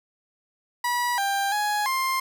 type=tone with pitch steps; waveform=30% pulse; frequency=971 / 793 / 835 / 1054 Hz; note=B5 / G5 / G#5 / C6; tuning=-30 / +20 / +9 / +12 cents; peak=-20 dBFS; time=0.84-2.2 s; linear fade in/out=5 ms; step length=340 ms; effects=none